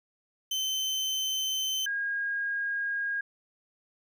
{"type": "tone pair in turn", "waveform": ["30% pulse", "sine"], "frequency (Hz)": [3077, 1630], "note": ["G7", "G#6"], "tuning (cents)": [-33, -33], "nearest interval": "major seventh", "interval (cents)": 1100, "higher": "first", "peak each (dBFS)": [-25, -28], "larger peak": "first", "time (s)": [[0.51, 1.86], [1.86, 3.21]], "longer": "neither", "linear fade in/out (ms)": 5, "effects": []}